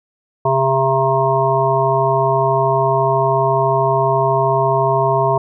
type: harmonic tone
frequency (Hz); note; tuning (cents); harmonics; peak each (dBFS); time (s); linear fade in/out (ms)
133.9; C3; +40; 1 / 3 / 5 / 7 / 8; -20 / -19 / -17 / -18 / -21; 0.45-5.38; 5
effects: none